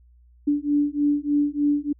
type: beating tone pair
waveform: sine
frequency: 289.4 / 292.7 Hz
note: D4 / D4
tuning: -25 / -6 cents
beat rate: 3.3 Hz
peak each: -22 dBFS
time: 0.47-1.93 s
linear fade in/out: 10 ms
effects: added 60 Hz sine -51 dBFS peak until 1.99 s